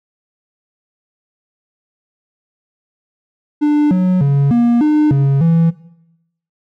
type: tone with pitch steps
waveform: triangle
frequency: 296.7 / 183.5 / 140.3 / 237.3 / 302.3 / 137.9 / 165.7 Hz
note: D4 / F#3 / C#3 / A#3 / D#4 / C#3 / E3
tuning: +18 / -14 / +21 / +31 / -50 / -9 / +9 cents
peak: -7 dBFS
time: 3.61-5.71 s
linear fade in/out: 20 ms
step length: 300 ms
effects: noise-tail reverb RT60 0.8 s tail -17 dB re dry